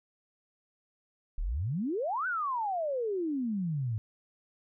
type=exponential two-way sweep; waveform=sine; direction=up then down; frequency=32.7 to 1539 to 104.1 Hz; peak=-29 dBFS; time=1.38-3.98 s; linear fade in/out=0 ms; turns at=2.27 s; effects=none

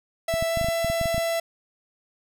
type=tone with pitch glide; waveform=45% pulse; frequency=661 to 667.1 Hz; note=E5 to E5; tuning=+5 to +20 cents; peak=-23 dBFS; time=0.28-1.4 s; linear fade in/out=5 ms; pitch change=+15 cents; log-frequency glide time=0.49-0.55 s
type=clicks; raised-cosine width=5 ms; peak=-18 dBFS; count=12; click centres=0.34 / 0.425 / 0.573 / 0.613 / 0.645 / 0.686 / 0.846 / 0.9 / 1.013 / 1.057 / 1.145 / 1.18 s
effects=none

